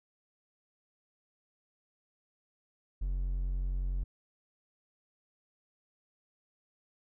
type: tone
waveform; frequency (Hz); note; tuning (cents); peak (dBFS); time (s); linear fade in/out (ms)
triangle; 45.35; F#1; -34; -28; 3.01-4.04; 10
effects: none